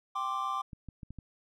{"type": "chord", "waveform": "triangle", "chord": "G suspended fourth", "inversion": "none", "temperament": "equal", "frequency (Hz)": [784, 1046.5, 1174.7], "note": ["G5", "C6", "D6"], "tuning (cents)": [0, 0, 0], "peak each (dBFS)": [-37, -34, -31], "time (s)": [0.15, 0.62], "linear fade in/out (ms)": 10}
{"type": "clicks", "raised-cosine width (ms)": 5, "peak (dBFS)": -31, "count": 5, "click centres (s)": [0.732, 0.887, 1.032, 1.106, 1.187]}
{"effects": []}